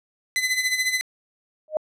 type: tone with tremolo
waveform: sawtooth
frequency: 2021 Hz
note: B6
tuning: 39 cents sharp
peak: -15 dBFS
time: 0.36-1.01 s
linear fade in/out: 0 ms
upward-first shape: sine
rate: 14 Hz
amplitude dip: 65%
type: tone with exponential growth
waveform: sine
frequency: 618 Hz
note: D#5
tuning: 12 cents flat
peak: -15 dBFS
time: 1.68-1.77 s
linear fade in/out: 1 ms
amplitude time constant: 19 ms
effects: low-pass 12000 Hz 12 dB/octave